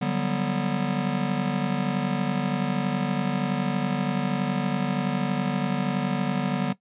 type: chord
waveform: square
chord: G major seventh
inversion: second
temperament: just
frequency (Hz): 147 / 183.75 / 196 / 245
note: D3 / F#3 / G3 / B3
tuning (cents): +2 / -12 / 0 / -14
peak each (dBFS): -30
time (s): 0.01-6.73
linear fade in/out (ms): 10
effects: noise-tail reverb RT60 0.1 s tail -17 dB re dry + resampled to 8000 Hz